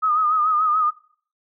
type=tone with vibrato; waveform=sine; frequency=1244.5 Hz; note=D#6; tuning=in tune; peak=-16 dBFS; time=0.02-0.91 s; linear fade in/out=20 ms; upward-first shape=sine; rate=6.9 Hz; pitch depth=60 cents each way; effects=noise-tail reverb RT60 0.5 s tail -22 dB re dry